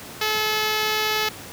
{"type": "tone with notch filter", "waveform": "5% pulse", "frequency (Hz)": 430.5, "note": "A4", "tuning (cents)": -38, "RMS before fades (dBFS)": -23, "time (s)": [0.21, 1.29], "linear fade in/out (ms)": 5, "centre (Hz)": 9200, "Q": 0.99, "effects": ["pink hiss -38 dBFS RMS until 1.52 s", "high-pass 100 Hz 12 dB/octave"]}